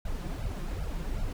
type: noise with flanger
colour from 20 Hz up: brown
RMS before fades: -33 dBFS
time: 0.05-1.33 s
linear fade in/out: 5 ms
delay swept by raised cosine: 1.3 to 5.8 ms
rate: 2.6 Hz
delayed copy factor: +0.85
effects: none